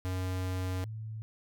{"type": "tone pair in turn", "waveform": ["square", "sine"], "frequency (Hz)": [92.5, 109.75], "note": ["F#2", "A2"], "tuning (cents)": [0, -4], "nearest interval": "minor third", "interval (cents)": 296, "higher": "second", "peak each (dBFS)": [-32, -37], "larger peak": "first", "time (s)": [[0.05, 0.84], [0.84, 1.22]], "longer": "first", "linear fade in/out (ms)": 0, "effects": []}